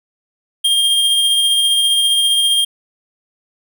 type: tone with tremolo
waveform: square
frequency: 3212 Hz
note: G7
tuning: 41 cents sharp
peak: -11 dBFS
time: 0.64-2.65 s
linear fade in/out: 10 ms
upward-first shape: sine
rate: 15 Hz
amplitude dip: 25%
effects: none